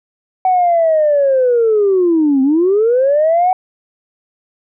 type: linear two-way sweep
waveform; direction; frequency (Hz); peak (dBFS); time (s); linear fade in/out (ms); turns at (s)
sine; down then up; 754 to 259.6 to 754; -8; 0.45-3.53; 2; 2.42
effects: tanh soft clip ceiling -5 dBFS